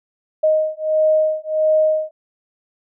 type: beating tone pair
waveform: sine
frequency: 622.3 / 623.8 Hz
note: D#5 / D#5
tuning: 0 / +4 cents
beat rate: 1.5 Hz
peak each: -17 dBFS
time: 0.43-2.11 s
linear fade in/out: 10 ms
effects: none